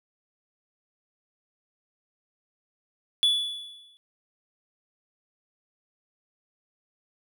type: tone with exponential decay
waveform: triangle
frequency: 3433 Hz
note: A7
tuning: 43 cents flat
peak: -15 dBFS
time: 3.23-3.97 s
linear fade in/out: 0 ms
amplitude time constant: 160 ms
effects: none